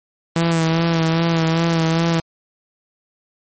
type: tone with vibrato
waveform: sawtooth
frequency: 164.81 Hz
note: E3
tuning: in tune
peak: -11 dBFS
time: 0.36-2.2 s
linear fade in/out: 2 ms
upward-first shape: sine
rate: 2.5 Hz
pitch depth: 32 cents each way
effects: MP3 32 kbps